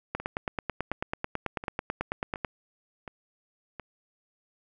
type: two click trains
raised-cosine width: 0.5 ms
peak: -14 / -23 dBFS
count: 22 / 6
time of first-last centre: 0.15-2.448 / 0.2-3.797 s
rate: 9.14 / 1.39 Hz
effects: none